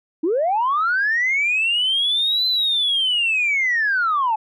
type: linear two-way sweep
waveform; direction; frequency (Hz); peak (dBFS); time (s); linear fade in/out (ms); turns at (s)
sine; up then down; 293.7 to 4072 to 838; -15; 0.23-4.36; 10; 2.47
effects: tanh soft clip ceiling -12 dBFS + MP3 96 kbps

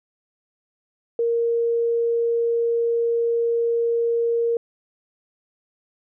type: tone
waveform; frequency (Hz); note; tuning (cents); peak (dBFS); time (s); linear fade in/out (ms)
sine; 466.2; A#4; 0; -18; 1.19-4.57; 2
effects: none

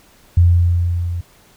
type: tone with level ramp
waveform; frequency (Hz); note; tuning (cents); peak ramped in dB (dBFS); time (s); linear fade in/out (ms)
sine; 86.8; F2; -10; -6 to -20; 0.37-1.21; 5
effects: pink hiss -50 dBFS RMS until 1.56 s

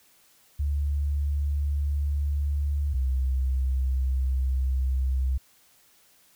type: tone pair in turn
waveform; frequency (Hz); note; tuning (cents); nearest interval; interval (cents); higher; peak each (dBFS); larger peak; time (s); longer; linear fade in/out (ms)
sine; 72 / 65.21; D2 / C2; -34 / -5; major second; 171; first; -23 / -22; second; 0.59-2.94 / 2.94-5.38; second; 10
effects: white hiss -60 dBFS RMS until 6.35 s

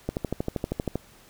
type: click train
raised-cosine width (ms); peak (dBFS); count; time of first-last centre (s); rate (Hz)
2; -13; 12; 0.09-0.956; 12.7
effects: pink hiss -54 dBFS RMS until 1.29 s

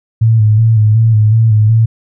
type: tone with vibrato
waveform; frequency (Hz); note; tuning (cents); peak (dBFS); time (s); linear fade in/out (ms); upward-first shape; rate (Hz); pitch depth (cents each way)
sine; 110; A2; 0; -5; 0.21-1.86; 10; square; 2.7; 45
effects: none

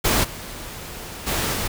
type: noise with level steps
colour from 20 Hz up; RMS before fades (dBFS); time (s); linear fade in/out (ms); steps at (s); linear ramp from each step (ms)
pink; -19 / -35 / -23 / -25; 0.04-1.68; 10; 0.23 / 1.26 / 1.52; 20
effects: none

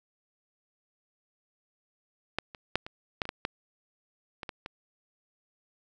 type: clicks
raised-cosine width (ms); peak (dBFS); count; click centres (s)
0.3; -12 / -27 / -9 / -24 / -12 / -22 / -16 / -13 / -21 / -20 / -22; 11; 2.386 / 2.548 / 2.756 / 2.865 / 3.218 / 3.254 / 3.291 / 3.451 / 4.432 / 4.492 / 4.661
effects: none

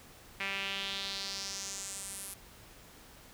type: tone with band-pass filter sweep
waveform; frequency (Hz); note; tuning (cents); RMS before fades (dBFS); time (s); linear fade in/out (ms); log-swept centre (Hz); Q
sawtooth; 196; G3; 0; -39; 0.4-2.34; 5; 2300 to 11000; 3.1
effects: pink hiss -55 dBFS RMS until 3.33 s

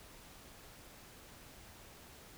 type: silence
effects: pink hiss -56 dBFS RMS until 2.37 s

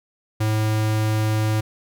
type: tone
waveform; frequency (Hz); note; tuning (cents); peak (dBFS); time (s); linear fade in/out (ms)
square; 108.4; A2; -25; -19; 0.4-1.61; 10
effects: none

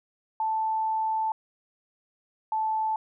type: tone pair in turn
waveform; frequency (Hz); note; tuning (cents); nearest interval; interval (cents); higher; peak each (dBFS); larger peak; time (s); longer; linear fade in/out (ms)
sine; 880 / 875.2; A5 / A5; 0 / -9; unison; 9; first; -24; neither; 0.4-1.32 / 2.52-2.96; first; 2
effects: none

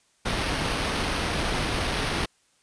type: noise with sample-and-hold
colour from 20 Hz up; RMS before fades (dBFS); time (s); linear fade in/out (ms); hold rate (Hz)
pink; -27; 0.25-2.26; 10; 7350
effects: white hiss -65 dBFS RMS until 2.62 s + resampled to 22050 Hz

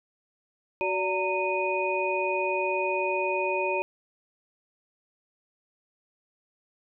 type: tone cluster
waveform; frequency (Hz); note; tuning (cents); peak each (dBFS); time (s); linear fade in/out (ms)
sine; 373.4 / 576 / 918 / 2481; F#4 / D5 / A#5 / D#7; +16 / -34 / -27 / -6; -30; 0.81-3.82; 0
effects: none

